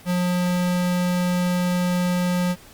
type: tone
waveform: square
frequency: 178.8 Hz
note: F3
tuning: 41 cents sharp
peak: -20 dBFS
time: 0.05-2.56 s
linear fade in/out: 50 ms
effects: pink hiss -47 dBFS RMS until 2.73 s + Opus 48 kbps